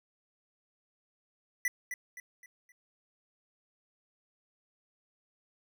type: tone with echo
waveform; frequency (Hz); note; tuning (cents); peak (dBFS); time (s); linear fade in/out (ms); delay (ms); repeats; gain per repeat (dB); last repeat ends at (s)
square; 1975.5; B6; 0; -28; 1.65-1.68; 2; 260; 4; -8; 2.72
effects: none